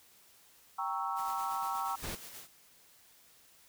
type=chord; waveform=sine; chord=G diminished seventh; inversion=none; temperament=equal; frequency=784 / 932.3 / 1108.7 / 1318.5 Hz; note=G5 / Bb5 / Db6 / Fb6; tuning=0 / 0 / 0 / 0 cents; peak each=-38 dBFS; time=0.78-1.96 s; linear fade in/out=10 ms
type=noise with tremolo; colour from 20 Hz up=white; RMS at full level=-47 dBFS; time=1.15-2.48 s; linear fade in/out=50 ms; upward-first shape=sine; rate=8.4 Hz; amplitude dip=40%
type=noise; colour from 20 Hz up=pink; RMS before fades=-39 dBFS; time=2.02-2.16 s; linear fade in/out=20 ms
effects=white hiss -62 dBFS RMS until 3.68 s

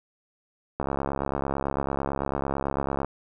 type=click train; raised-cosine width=1 ms; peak=-13 dBFS; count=156; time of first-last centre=0.8-3.046 s; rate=69 Hz; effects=none

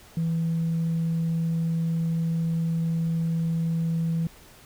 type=tone; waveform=sine; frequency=164.8 Hz; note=E3; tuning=in tune; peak=-21 dBFS; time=0.17-4.27 s; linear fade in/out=2 ms; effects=tanh soft clip ceiling -20 dBFS + pink hiss -51 dBFS RMS until 4.65 s

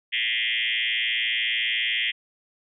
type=tone with frequency modulation; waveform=sine; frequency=2615 Hz; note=E7; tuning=15 cents flat; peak=-22 dBFS; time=0.12-2.12 s; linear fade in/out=20 ms; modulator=114 Hz; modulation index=6.4; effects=none

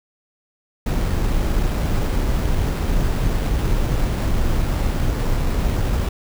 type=noise with sample-and-hold; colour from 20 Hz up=brown; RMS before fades=-19 dBFS; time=0.86-6.09 s; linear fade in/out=5 ms; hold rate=6300 Hz; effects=none

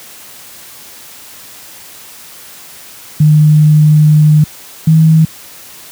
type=tone pair in turn; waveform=sine; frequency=152 / 159.29 Hz; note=D#3 / D#3; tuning=-40 / +41 cents; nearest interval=minor second; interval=81 cents; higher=second; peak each=-3 / -3 dBFS; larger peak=neither; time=3.2-4.44 / 4.87-5.25 s; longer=first; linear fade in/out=5 ms; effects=white hiss -34 dBFS RMS until 5.91 s + high-pass 60 Hz 12 dB/octave

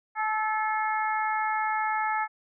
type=harmonic tone with a mistuned harmonic; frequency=432.3 Hz; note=A4; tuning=31 cents flat; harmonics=2 / 3 / 4 / 5; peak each=-27 / -31 / -33 / -35 dBFS; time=0.15-2.28 s; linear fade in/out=50 ms; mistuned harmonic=3; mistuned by=+17 cents; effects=none

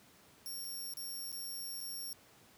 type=tone with dropouts; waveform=10% pulse; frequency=5520 Hz; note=F8; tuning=21 cents flat; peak=-35 dBFS; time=0.46-2.13 s; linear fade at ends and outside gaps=0 ms; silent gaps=0.646-0.65 / 0.937-0.971 / 1.317-1.327 / 1.805-1.811 s; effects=pink hiss -62 dBFS RMS until 2.57 s + high-pass 100 Hz 12 dB/octave

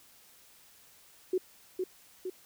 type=tone with echo; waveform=sine; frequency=370 Hz; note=F#4; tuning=in tune; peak=-25 dBFS; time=1.33-1.38 s; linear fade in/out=5 ms; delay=460 ms; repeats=2; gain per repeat=-4 dB; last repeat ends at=2.3 s; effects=white hiss -59 dBFS RMS until 2.45 s

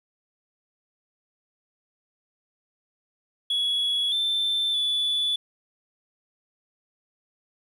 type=tone with pitch steps; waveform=sine; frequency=3366 / 3549 / 3459 Hz; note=G#7 / A7 / A7; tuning=+23 / +14 / -30 cents; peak=-20 dBFS; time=3.5-5.36 s; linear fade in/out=5 ms; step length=620 ms; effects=tanh soft clip ceiling -20 dBFS + 9-bit

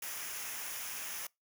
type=noise with comb filter; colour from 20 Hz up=white; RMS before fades=-41 dBFS; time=0.02-1.27 s; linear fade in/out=5 ms; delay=0.24 ms; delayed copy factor=-0.6; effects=noise-tail reverb RT60 0.2 s tail -25 dB re dry

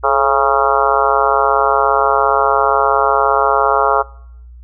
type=harmonic tone with a mistuned harmonic; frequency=137.1 Hz; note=C#3; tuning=19 cents flat; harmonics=3 / 4 / 5 / 6 / 7 / 8 / 9 / 10; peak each=-19 / -19 / -19 / -19 / -19 / -19 / -19 / -19 dBFS; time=0.03-4.03 s; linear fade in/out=20 ms; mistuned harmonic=3; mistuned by=+62 cents; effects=noise-tail reverb RT60 0.8 s tail -24 dB re dry + added 60 Hz sine -34 dBFS peak until 4.63 s

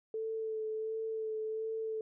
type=tone with vibrato; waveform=sine; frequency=440 Hz; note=A4; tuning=in tune; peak=-34 dBFS; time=0.14-2.01 s; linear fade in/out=2 ms; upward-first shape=sine; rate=1.4 Hz; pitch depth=18 cents each way; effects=none

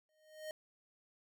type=tone with exponential growth; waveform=square; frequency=620 Hz; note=D#5; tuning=6 cents flat; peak=-40 dBFS; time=0.09-0.51 s; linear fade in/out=1 ms; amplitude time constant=90 ms; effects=none

